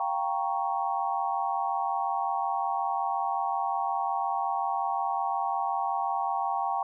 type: chord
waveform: sine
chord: G half-diminished seventh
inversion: third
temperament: equal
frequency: 698.5 / 784 / 932.3 / 1108.7 Hz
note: F5 / G5 / Bb5 / Db6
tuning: 0 / 0 / 0 / 0 cents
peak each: -35 / -29 / -32 / -33 dBFS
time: 0-6.83 s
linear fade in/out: 2 ms
effects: none